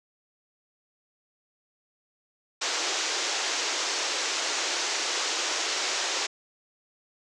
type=band-pass noise; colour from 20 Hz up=white; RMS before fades=-29 dBFS; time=2.61-6.27 s; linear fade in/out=10 ms; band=310 to 7000 Hz; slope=48 dB/octave; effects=none